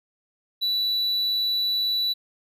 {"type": "tone", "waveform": "triangle", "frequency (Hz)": 3951, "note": "B7", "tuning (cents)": 0, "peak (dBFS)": -20, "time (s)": [0.61, 2.14], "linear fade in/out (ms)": 20, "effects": []}